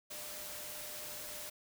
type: tone in noise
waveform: sine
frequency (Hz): 600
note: D5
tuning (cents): +37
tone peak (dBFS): -54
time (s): 0.1-1.5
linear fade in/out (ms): 10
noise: white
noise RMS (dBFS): -45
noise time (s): 0.1-1.5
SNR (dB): -12
effects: none